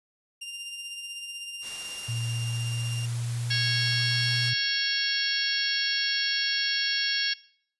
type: tone with tremolo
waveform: sawtooth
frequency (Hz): 2794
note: F7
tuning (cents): 0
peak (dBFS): -31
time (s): 0.41-3.06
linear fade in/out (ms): 10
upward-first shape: sine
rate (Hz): 16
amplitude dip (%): 40
type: noise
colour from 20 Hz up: white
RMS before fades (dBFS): -41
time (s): 1.61-4.53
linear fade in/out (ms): 50
type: tone with pitch glide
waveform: sine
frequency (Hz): 116.54 to 121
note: A#2 to B2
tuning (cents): 0 to -35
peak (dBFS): -28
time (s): 2.08-4.54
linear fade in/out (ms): 10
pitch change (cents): +65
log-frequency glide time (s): 2.32-4.35
type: harmonic tone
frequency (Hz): 551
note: C#5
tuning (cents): -11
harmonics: 3 / 4 / 5 / 6 / 7 / 8 / 9 / 10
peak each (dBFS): -31 / -35 / -34 / -31 / -39 / -30 / -40 / -32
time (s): 3.5-7.34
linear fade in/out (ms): 10
effects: noise-tail reverb RT60 0.6 s tail -21 dB re dry + resampled to 24000 Hz